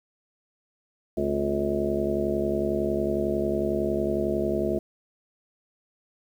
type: harmonic tone with a mistuned harmonic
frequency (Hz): 71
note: C#2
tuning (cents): +42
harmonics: 1 / 2 / 3 / 4 / 5 / 6 / 7 / 8 / 9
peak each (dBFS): -36 / -38 / -30 / -38 / -27 / -32 / -38 / -37 / -30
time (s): 1.17-4.79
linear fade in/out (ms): 5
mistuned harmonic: 4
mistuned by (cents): -120
effects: 9-bit